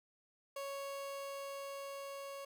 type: tone with level ramp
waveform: 30% pulse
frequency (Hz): 554.4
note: C#5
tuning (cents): 0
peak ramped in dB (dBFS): -38 to -42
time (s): 0.56-2.45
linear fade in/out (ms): 5
effects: none